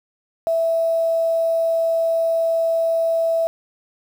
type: tone with quantisation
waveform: sine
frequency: 659.3 Hz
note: E5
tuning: in tune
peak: -16 dBFS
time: 0.47-3.47 s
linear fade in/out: 0 ms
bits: 7
effects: none